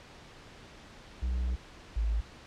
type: tone pair in turn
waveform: triangle / sine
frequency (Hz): 61.74 / 54.65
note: B1 / A1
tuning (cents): 0 / -11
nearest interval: major second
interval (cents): 211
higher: first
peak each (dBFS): -26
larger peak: neither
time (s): 1.22-1.56 / 1.96-2.21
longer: first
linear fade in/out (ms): 10
effects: pink hiss -51 dBFS RMS until 2.46 s + low-pass 5000 Hz 12 dB/octave